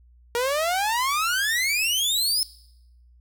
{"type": "exponential sweep", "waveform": "sawtooth", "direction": "up", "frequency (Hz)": [466.2, 5274], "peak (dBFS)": -18, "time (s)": [0.35, 2.43], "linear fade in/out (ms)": 0, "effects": ["noise-tail reverb RT60 0.8 s tail -20 dB re dry", "added 60 Hz sine -51 dBFS peak until 3.2 s"]}